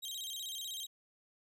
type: tone with vibrato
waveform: sawtooth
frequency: 3479 Hz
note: A7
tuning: 20 cents flat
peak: -37 dBFS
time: 0.02-0.87 s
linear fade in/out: 20 ms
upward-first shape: square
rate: 16 Hz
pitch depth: 160 cents each way
effects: none